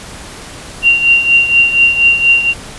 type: tone with tremolo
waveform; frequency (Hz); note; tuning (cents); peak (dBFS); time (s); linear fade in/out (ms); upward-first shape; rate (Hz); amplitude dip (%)
sine; 2766; F7; -17; -3; 0.82-2.54; 50; triangle; 4.2; 75
effects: pink hiss -30 dBFS RMS until 2.78 s + resampled to 24000 Hz